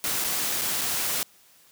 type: noise with dropouts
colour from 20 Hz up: white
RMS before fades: -27 dBFS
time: 0.04-1.23 s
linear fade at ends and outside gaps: 0 ms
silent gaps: 0.241-0.245 / 0.613-0.618 / 0.811-0.816 s
effects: white hiss -57 dBFS RMS until 1.71 s + high-pass 80 Hz 12 dB/octave